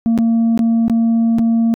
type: tone with dropouts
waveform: sine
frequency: 229 Hz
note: A#3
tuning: 31 cents flat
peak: -8 dBFS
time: 0.06-1.74 s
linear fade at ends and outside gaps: 0 ms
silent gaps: 0.177-0.187 / 0.576-0.592 / 0.881-0.898 / 1.385-1.392 s
effects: tanh soft clip ceiling -10 dBFS